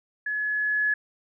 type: tone with level ramp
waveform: sine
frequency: 1700 Hz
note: G#6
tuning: 40 cents sharp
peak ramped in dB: -26 to -20 dBFS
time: 0.26-0.94 s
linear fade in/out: 5 ms
effects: none